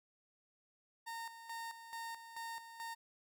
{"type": "tone with tremolo", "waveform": "30% pulse", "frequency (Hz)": 918, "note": "A#5", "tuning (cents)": -27, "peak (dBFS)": -40, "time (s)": [1.06, 2.95], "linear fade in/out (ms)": 20, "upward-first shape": "square", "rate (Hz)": 2.3, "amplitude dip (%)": 65, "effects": []}